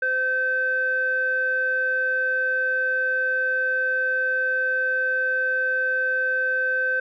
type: tone with low-pass filter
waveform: square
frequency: 515 Hz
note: C5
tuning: 28 cents flat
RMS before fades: -23 dBFS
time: 0.02-7 s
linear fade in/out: 5 ms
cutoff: 1600 Hz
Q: 9.6
effects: none